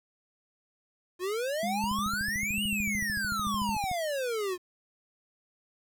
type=exponential two-way sweep; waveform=square; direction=up then down; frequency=348.6 to 2960 to 348.6 Hz; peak=-30 dBFS; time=1.19-4.58 s; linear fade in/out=50 ms; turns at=2.64 s
type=tone with tremolo; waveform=sine; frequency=205.8 Hz; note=G#3; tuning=16 cents flat; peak=-32 dBFS; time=1.63-3.75 s; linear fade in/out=2 ms; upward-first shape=square; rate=1.1 Hz; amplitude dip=55%
type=click train; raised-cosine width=5 ms; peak=-27 dBFS; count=29; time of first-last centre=1.84-3.914 s; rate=13.5 Hz
effects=10-bit